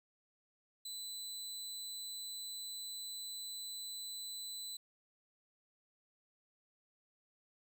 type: tone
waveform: 25% pulse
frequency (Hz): 4000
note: B7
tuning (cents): +21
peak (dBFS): -39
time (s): 0.85-4.77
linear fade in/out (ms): 5
effects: none